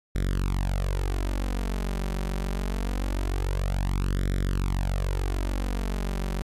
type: tone with flanger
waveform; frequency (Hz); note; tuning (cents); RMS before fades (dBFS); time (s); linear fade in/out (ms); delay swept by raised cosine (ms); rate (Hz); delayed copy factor
sawtooth; 46.89; F#1; +24; -27; 0.15-6.42; 0; 0.54 to 5.24; 0.24; +0.95
effects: resampled to 32000 Hz